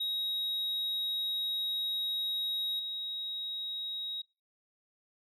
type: tone with level steps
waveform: sine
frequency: 3797 Hz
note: A#7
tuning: 31 cents sharp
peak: -28 / -34 dBFS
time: 0-4.22 s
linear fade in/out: 10 ms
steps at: 2.79 s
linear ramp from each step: 5 ms
effects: noise-tail reverb RT60 0.3 s tail -24 dB re dry + tanh soft clip ceiling -30 dBFS